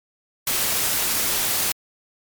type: noise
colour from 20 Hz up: white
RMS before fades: -22 dBFS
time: 0.47-1.72 s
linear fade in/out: 2 ms
effects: MP3 96 kbps